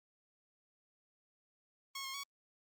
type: tone with pitch steps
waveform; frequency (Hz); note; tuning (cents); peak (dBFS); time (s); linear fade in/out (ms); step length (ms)
10% pulse; 1093 / 1073 / 1120; C#6 / C6 / C#6; -25 / +43 / +18; -33; 1.95-2.235; 5; 95
effects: Opus 32 kbps